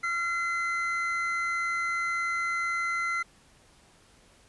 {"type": "tone pair together", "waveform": "triangle", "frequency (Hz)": [1370.8, 2049], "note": ["F6", "C7"], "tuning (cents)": [-33, -37], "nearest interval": "perfect fifth", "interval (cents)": 696, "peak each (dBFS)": -28, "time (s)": [0.03, 3.23], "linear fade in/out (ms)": 10, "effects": ["pink hiss -59 dBFS RMS until 4.48 s", "resampled to 24000 Hz"]}